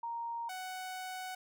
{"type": "tone pair in turn", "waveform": ["sine", "sawtooth"], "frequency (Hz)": [932.3, 744.3], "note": ["A#5", "F#5"], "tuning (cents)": [0, 10], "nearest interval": "major third", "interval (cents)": 390, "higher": "first", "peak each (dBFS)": [-36, -36], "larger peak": "neither", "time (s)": [[0.03, 0.49], [0.49, 1.35]], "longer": "second", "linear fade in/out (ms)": 5, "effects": []}